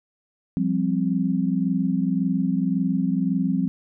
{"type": "chord", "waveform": "sine", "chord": "F suspended second", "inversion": "none", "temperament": "just", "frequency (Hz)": [174.61, 196.44, 261.9], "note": ["F3", "G3", "C4"], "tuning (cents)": [0, 4, 2], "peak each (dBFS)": -24, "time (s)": [0.57, 3.68], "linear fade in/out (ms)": 0, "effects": []}